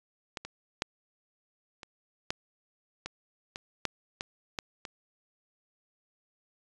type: clicks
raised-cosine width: 0.2 ms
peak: -18 / -23 / -11 / -26 / -13 / -19 / -21 / -11 / -17 / -15 / -22 dBFS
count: 11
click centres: 0.372 / 0.45 / 0.821 / 1.832 / 2.305 / 3.06 / 3.559 / 3.853 / 4.209 / 4.588 / 4.852 s
effects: resampled to 22050 Hz